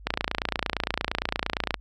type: click train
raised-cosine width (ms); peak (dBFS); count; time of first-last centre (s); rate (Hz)
0.3; -8; 49; 0.07-1.742; 28.7
effects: added 50 Hz sine -43 dBFS peak until 1.8 s + Opus 48 kbps